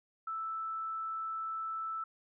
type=tone; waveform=sine; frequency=1318.5 Hz; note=E6; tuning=in tune; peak=-35 dBFS; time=0.27-2.04 s; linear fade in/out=5 ms; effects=none